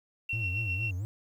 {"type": "tone with tremolo", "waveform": "sine", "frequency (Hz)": 2723, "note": "F7", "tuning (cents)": -44, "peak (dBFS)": -29, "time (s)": [0.29, 0.91], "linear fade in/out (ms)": 5, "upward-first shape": "sine", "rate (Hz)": 7.6, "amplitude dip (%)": 45}
{"type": "tone with vibrato", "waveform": "triangle", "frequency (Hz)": 101, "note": "G#2", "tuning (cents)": -48, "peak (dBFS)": -29, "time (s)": [0.33, 1.05], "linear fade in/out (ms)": 0, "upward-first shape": "sine", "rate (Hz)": 4.4, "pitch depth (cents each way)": 230}
{"effects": ["tanh soft clip ceiling -19 dBFS", "10-bit"]}